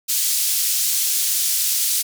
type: band-pass noise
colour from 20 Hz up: white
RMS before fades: -20 dBFS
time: 0.08-2.03 s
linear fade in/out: 20 ms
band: 4300 to 15000 Hz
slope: 12 dB/octave
effects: none